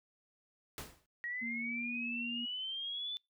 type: noise with exponential decay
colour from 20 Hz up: pink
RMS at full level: -40 dBFS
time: 0.78-1.06 s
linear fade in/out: 1 ms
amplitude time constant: 60 ms
type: linear sweep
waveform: sine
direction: up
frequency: 1888 to 3522 Hz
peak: -37 dBFS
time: 1.24-3.17 s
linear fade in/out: 0 ms
type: tone with pitch glide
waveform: sine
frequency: 233.1 to 238.4 Hz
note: A#3 to A#3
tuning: 0 to +39 cents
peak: -40 dBFS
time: 1.41-2.46 s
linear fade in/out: 20 ms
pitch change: +39 cents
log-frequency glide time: 1.62-1.86 s
effects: noise-tail reverb RT60 0.2 s tail -25 dB re dry